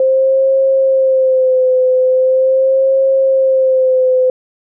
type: tone with vibrato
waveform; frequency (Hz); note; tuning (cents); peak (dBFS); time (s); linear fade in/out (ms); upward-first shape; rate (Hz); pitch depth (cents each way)
sine; 523.3; C5; 0; -8; 0-4.3; 2; sine; 0.41; 40
effects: none